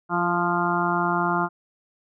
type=harmonic tone with a mistuned harmonic; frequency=174.61 Hz; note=F3; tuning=in tune; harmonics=1 / 2 / 4 / 5 / 6 / 7 / 8; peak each=-28 / -28 / -28 / -28 / -28 / -28 / -28 dBFS; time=0.09-1.49 s; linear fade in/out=50 ms; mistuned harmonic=2; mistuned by=-19 cents; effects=none